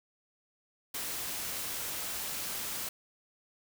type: noise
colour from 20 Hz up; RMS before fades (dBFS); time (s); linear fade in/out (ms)
white; -37; 0.94-2.89; 5
effects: none